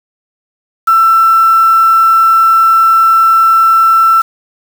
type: tone with quantisation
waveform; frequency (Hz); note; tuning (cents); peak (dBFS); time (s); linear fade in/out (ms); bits
sine; 1335; E6; +22; -4; 0.87-4.22; 10; 4
effects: none